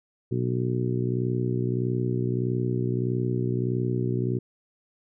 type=harmonic tone; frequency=61.6 Hz; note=B1; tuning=4 cents flat; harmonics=2 / 3 / 4 / 5 / 6 / 7; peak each=-26 / -32 / -33 / -34 / -30 / -39 dBFS; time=0.31-4.39 s; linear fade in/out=10 ms; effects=none